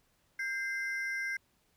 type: ring-modulated tone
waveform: triangle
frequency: 1833 Hz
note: A#6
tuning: 30 cents flat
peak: -28 dBFS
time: 0.39-1.37 s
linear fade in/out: 5 ms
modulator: 242 Hz
effects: pink hiss -72 dBFS RMS until 1.76 s